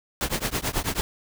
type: noise with tremolo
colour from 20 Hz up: pink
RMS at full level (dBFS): -23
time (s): 0.21-1.01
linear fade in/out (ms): 0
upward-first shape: triangle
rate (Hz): 9.2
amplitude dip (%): 100
effects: none